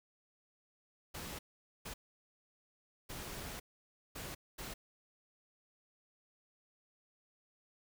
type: noise bursts at uneven times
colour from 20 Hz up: pink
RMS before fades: -45 dBFS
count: 5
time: 1.14-1.39 / 1.85-1.94 / 3.09-3.6 / 4.15-4.35 / 4.58-4.74 s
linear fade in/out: 10 ms
effects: none